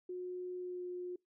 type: tone with pitch glide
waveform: sine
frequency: 362.2 to 358.5 Hz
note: F#4 to F4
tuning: -37 to +45 cents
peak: -39 dBFS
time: 0.09-1.16 s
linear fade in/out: 5 ms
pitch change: -18 cents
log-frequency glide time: 0.56-0.85 s
effects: noise-tail reverb RT60 0.2 s tail -25 dB re dry